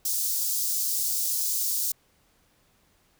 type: high-pass noise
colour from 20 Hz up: white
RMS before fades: -27 dBFS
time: 0.05-1.92 s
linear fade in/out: 5 ms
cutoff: 4900 Hz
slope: 24 dB/octave
effects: pink hiss -65 dBFS RMS until 3.19 s